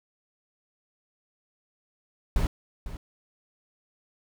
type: noise with echo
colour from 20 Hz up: brown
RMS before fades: -23 dBFS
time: 2.36-2.47 s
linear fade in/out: 2 ms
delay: 500 ms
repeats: 1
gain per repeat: -13 dB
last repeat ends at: 2.97 s
effects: none